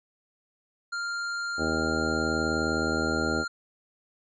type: tone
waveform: square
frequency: 1396.9 Hz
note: F6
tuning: in tune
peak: -30 dBFS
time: 0.92-3.48 s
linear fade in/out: 10 ms
type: harmonic tone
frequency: 79.2 Hz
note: D#2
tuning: 31 cents sharp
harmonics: 1 / 2 / 3 / 4 / 5 / 6 / 7 / 8 / 10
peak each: -35 / -38 / -32 / -32 / -34 / -35 / -37 / -37 / -38 dBFS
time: 1.57-3.45 s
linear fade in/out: 50 ms
effects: resampled to 16000 Hz